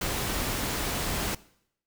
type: noise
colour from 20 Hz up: pink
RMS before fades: -30 dBFS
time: 0.01-1.35 s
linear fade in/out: 5 ms
effects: noise-tail reverb RT60 0.7 s tail -20 dB re dry